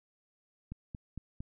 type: click train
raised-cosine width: 5 ms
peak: -28 dBFS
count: 4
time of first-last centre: 0.72-1.405 s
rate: 4.38 Hz
effects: none